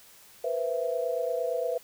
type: tone cluster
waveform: sine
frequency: 483.3 / 512 / 665 Hz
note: B4 / C5 / E5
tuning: -38 / -38 / +15 cents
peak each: -31 dBFS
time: 0.44-1.78 s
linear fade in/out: 5 ms
effects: white hiss -54 dBFS RMS until 1.83 s